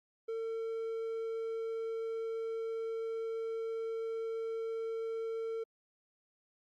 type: tone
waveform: triangle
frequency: 451.5 Hz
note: A4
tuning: 45 cents sharp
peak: -33 dBFS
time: 0.28-5.64 s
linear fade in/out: 10 ms
effects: Opus 48 kbps